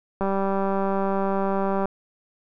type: click train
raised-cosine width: 1 ms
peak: -12 dBFS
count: 322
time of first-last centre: 0.21-1.856 s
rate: 195 Hz
effects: none